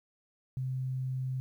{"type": "tone", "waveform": "sine", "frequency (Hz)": 130, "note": "C3", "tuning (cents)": -11, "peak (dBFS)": -31, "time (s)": [0.57, 1.4], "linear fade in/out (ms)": 0, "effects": ["11-bit"]}